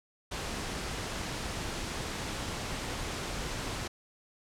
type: noise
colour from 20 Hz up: pink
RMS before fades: -36 dBFS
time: 0.31-3.88 s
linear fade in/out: 10 ms
effects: low-pass 8000 Hz 12 dB/octave